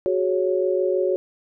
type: chord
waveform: sine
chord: F# suspended second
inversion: none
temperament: just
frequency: 370 / 416.2 / 555 Hz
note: F#4 / G#4 / C#5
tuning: 0 / +4 / +2 cents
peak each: -21 / -26 / -23 dBFS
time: 0.06-1.16 s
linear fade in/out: 0 ms
effects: none